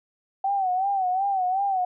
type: tone with vibrato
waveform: sine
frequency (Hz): 763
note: G5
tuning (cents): -47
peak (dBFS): -21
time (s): 0.44-1.85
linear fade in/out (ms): 5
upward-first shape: sine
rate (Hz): 2.7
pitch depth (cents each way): 89
effects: none